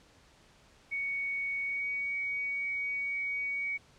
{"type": "tone with pitch glide", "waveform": "sine", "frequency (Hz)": [2230, 2249], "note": ["C#7", "C#7"], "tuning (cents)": [10, 24], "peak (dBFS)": -31, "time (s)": [0.91, 3.78], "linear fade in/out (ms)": 20, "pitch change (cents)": 14, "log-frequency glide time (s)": [1.64, 1.85], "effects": ["pink hiss -61 dBFS RMS until 3.98 s", "low-pass 7000 Hz 12 dB/octave"]}